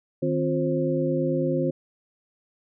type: tone cluster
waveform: sine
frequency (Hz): 154.3 / 263.2 / 352.5 / 530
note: D#3 / C4 / F4 / C5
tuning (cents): -14 / +10 / +16 / +22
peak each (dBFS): -27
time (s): 0.22-1.71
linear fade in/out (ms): 10
effects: none